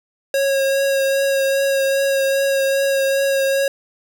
square tone with vibrato, 546 Hz, C#5, 26 cents flat, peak -16 dBFS, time 0.34-3.68 s, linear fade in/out 2 ms, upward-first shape triangle, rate 2.5 Hz, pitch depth 19 cents each way, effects none

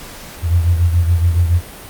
sine beating tone pair, 84.9 / 92 Hz, F2 / F#2, -48 / -9 cents, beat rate 7.1 Hz, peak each -11 / -19 dBFS, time 0.42-1.62 s, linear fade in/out 50 ms, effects pink hiss -34 dBFS RMS until 1.89 s + Opus 48 kbps

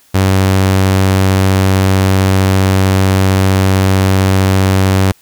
sawtooth tone, 95.5 Hz, G2, 45 cents flat, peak -4 dBFS, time 0.14-5.12 s, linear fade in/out 10 ms, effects white hiss -49 dBFS RMS until 5.21 s

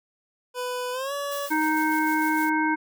25% pulse tone with pitch glide, 497.5 to 568.2 Hz, B4 to C#5, +13 to +43 cents, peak -24 dBFS, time 0.54-1.5 s, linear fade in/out 50 ms, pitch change +230 cents, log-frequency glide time 0.92-1.13 s
blue noise with tremolo, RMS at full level -38 dBFS, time 1.31-2.5 s, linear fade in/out 10 ms, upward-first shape square, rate 6.6 Hz, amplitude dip 35%
harmonic tone, 311.1 Hz, D#4, in tune, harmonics 1 / 3 / 5 / 7, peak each -24 / -25 / -27 / -32 dBFS, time 1.5-2.76 s, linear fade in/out 20 ms
effects none

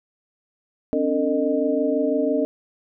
sine tone cluster, 264.5 / 290.5 / 452.6 / 615 Hz, C4 / D4 / A4 / D#5, +19 / -19 / +49 / -20 cents, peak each -24 dBFS, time 0.93-2.45 s, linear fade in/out 0 ms, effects none

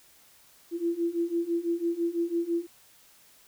sine beating tone pair, 335.9 / 341.9 Hz, E4 / F4, +33 / -37 cents, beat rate 6 Hz, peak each -30 / -28 dBFS, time 0.71-2.67 s, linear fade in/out 50 ms, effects white hiss -58 dBFS RMS until 3.47 s

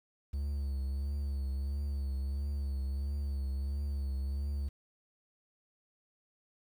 triangle tone with vibrato, 69.2 Hz, C#2, 2 cents flat, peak -30 dBFS, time 0.33-4.69 s, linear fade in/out 10 ms, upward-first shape triangle, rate 1.5 Hz, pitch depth 60 cents each way, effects 10-bit

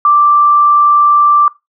sine tone, 1174.7 Hz, D6, in tune, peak -5 dBFS, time 0.05-1.48 s, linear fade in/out 2 ms, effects noise-tail reverb RT60 0.2 s tail -19 dB re dry

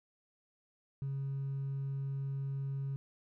triangle tone with hard clipping, 137.1 Hz, C#3, 19 cents flat, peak -34 dBFS, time 1.02-2.96 s, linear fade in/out 0 ms, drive 2 dB, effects none

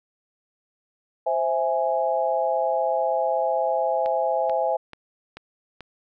sine chord, C augmented, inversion none, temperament equal, 523.3 / 659.3 / 830.6 Hz, C5 / E5 / G#5, 0 / 0 / 0 cents, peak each -25 / -24 / -25 dBFS, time 1.26-4.77 s, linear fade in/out 10 ms
click train, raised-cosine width 0.3 ms, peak -22 dBFS, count 5, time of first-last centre 4.06-5.807 s, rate 2.29 Hz
effects none

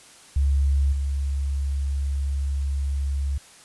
sine tone with level steps, 69.5 Hz, C#2, 5 cents sharp, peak -17 / -22 dBFS, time 0.36-3.38 s, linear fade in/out 5 ms, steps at 0.92 s, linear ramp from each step 10 ms, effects white hiss -49 dBFS RMS until 3.64 s + resampled to 24000 Hz

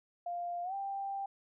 sine tone with pitch glide, 698.5 to 788.6 Hz, F5 to G5, 0 to +10 cents, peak -35 dBFS, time 0.26-1.26 s, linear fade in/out 5 ms, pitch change +210 cents, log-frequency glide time 0.63-0.74 s, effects none

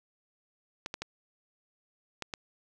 clicks, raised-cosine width 0.2 ms, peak -18 dBFS, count 5, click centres 0.861 / 0.941 / 1.02 / 2.223 / 2.338 s, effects none

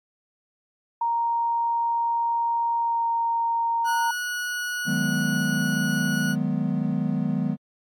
sine tone with pitch glide, 932.3 to 926.4 Hz, A#5 to A#5, 0 to -11 cents, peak -21 dBFS, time 1.01-4.11 s, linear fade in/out 5 ms, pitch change -11 cents, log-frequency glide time 2.78-3.05 s
40% pulse tone, 1463 Hz, F#6, 20 cents flat, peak -26 dBFS, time 3.84-6.36 s, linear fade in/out 50 ms
triangle chord, G# minor seventh, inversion second, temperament equal with one note detuned, 155.56 / 185 / 209.9 / 246.9 Hz, D#3 / F#3 / G#3 / B3, 0 / 0 / +19 / 0 cents, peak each -26 dBFS, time 4.85-7.57 s, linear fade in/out 50 ms
effects AAC 64 kbps

